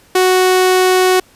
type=tone; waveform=sawtooth; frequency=370 Hz; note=F#4; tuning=in tune; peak=-5 dBFS; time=0.15-1.2 s; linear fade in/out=5 ms; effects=pink hiss -48 dBFS RMS until 1.35 s + resampled to 32000 Hz